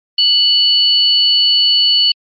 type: tone pair together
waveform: sine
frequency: 2960 / 4435 Hz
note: F#7 / C#8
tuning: 0 / 0 cents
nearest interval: perfect fifth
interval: 700 cents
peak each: -11 dBFS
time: 0.18-2.12 s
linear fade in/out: 5 ms
effects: MP3 32 kbps